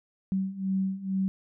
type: beating tone pair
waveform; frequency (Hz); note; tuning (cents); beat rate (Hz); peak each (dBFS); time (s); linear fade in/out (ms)
sine; 190 / 192.2; F#3 / G3; +46 / -34; 2.2; -31 / -28; 0.32-1.28; 0
effects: none